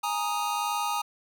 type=chord; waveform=square; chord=Ab suspended second; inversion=none; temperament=equal; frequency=830.6 / 932.3 / 1244.5 Hz; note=Ab5 / Bb5 / Eb6; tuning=0 / 0 / 0 cents; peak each=-32 dBFS; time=0.03-1.02 s; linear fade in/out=10 ms; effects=none